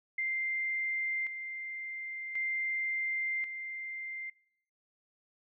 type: tone with tremolo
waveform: sine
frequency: 2093 Hz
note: C7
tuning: in tune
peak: -30 dBFS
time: 0.18-4.3 s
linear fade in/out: 5 ms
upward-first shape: square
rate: 0.46 Hz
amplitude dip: 55%
effects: noise-tail reverb RT60 0.8 s tail -26 dB re dry